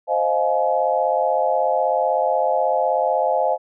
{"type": "chord", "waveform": "sine", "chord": "F minor seventh", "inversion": "second", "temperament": "equal with one note detuned", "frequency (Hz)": [523.3, 622.3, 698.5, 848.6], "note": ["C5", "Eb5", "F5", "Ab5"], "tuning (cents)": [0, 0, 0, 37], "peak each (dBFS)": -22, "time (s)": [0.07, 3.58], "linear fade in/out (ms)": 50, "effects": []}